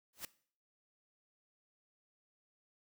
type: noise with exponential growth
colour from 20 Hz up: white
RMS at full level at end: -39 dBFS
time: 0.13-0.25 s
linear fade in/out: 2 ms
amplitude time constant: 25 ms
effects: noise-tail reverb RT60 0.5 s tail -19 dB re dry